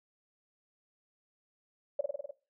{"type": "tone with echo", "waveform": "sine", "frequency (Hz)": 570, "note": "C#5", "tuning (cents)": 48, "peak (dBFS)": -25, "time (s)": [1.99, 2.01], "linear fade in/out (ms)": 5, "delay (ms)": 50, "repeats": 6, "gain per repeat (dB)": -2, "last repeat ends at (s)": 2.31, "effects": ["noise-tail reverb RT60 0.3 s tail -18 dB re dry"]}